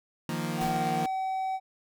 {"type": "chord", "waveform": "sawtooth", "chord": "Eb suspended second", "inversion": "none", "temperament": "equal", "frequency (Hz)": [155.56, 174.61, 233.1], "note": ["Eb3", "F3", "Bb3"], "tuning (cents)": [0, 0, 0], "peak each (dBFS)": -30, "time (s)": [0.29, 1.06], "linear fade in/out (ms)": 2}
{"type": "tone", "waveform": "triangle", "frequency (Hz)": 761, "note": "F#5", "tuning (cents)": 48, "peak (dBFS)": -26, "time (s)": [0.57, 1.6], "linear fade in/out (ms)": 50}
{"type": "noise with exponential decay", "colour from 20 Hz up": "pink", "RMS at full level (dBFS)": -36, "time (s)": [0.61, 1.07], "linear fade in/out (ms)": 0, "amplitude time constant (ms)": 100}
{"effects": []}